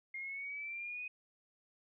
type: exponential sweep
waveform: sine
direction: up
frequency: 2122 to 2507 Hz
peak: -40 dBFS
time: 0.14-1.08 s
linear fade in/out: 5 ms
effects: none